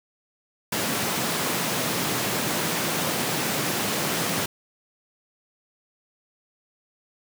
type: high-pass noise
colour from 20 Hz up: pink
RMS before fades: -26 dBFS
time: 0.72-4.46 s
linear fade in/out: 5 ms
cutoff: 130 Hz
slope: 24 dB/octave
effects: none